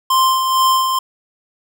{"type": "tone with tremolo", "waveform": "square", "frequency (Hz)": 1046.5, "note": "C6", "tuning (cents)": 0, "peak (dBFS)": -11, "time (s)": [0.1, 0.99], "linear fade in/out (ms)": 5, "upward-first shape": "sine", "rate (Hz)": 2.2, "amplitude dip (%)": 45, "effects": []}